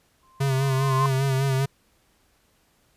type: tone with exponential growth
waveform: sine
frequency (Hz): 1046.5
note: C6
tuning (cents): 0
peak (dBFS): -19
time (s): 0.23-1.06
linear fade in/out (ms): 1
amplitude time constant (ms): 180
type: tone with vibrato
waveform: square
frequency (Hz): 134.9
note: C#3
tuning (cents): -47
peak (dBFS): -21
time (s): 0.4-1.66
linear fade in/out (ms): 10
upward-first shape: sine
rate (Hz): 5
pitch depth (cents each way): 44
effects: pink hiss -64 dBFS RMS until 2.96 s + resampled to 32000 Hz